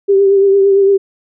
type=tone with vibrato; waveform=sine; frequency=393.9 Hz; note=G4; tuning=8 cents sharp; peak=-6 dBFS; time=0.08-0.98 s; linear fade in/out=20 ms; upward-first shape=triangle; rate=8.8 Hz; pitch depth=37 cents each way; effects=none